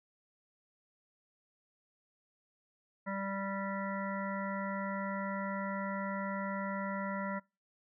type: harmonic tone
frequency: 196 Hz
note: G3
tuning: in tune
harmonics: 1 / 3 / 5 / 7 / 9 / 10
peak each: -38 / -41 / -42 / -43 / -49 / -45 dBFS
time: 3.06-7.4 s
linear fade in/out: 20 ms
effects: noise-tail reverb RT60 0.3 s tail -26 dB re dry